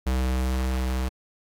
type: tone with level ramp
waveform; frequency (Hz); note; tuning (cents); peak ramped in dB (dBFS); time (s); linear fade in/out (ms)
square; 64.2; C2; -32; -22 to -25; 0.06-1.09; 10
effects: AAC 48 kbps